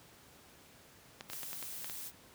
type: clicks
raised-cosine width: 0.2 ms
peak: -25 dBFS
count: 8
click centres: 1.209 / 1.3 / 1.333 / 1.432 / 1.531 / 1.627 / 1.845 / 1.898 s
type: noise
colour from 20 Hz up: blue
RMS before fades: -44 dBFS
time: 1.28-2.12 s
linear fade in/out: 50 ms
effects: pink hiss -59 dBFS RMS until 2.34 s + high-pass 80 Hz 12 dB/octave